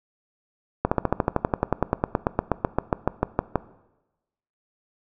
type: slowing click train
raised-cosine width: 1 ms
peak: -5 dBFS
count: 26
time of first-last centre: 0.85-3.557 s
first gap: 65 ms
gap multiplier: 1.04
effects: noise-tail reverb RT60 1.0 s tail -18 dB re dry